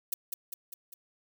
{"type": "noise with echo", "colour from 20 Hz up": "violet", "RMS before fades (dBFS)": -30, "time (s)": [0.12, 0.14], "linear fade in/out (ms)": 5, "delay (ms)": 200, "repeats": 4, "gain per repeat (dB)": -4, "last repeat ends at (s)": 0.94, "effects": []}